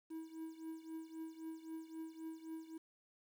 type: tone with tremolo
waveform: triangle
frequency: 322 Hz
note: E4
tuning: 41 cents flat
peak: -40 dBFS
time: 0.1-2.78 s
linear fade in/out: 10 ms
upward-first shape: triangle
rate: 3.8 Hz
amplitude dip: 85%
effects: 11-bit